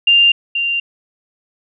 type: tone pair in turn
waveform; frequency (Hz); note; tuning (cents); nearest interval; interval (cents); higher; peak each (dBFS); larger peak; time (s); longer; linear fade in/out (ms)
sine; 2794 / 2780; F7 / F7; 0 / -9; unison; 9; first; -7 / -15; first; 0.07-0.32 / 0.55-0.8; neither; 5
effects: none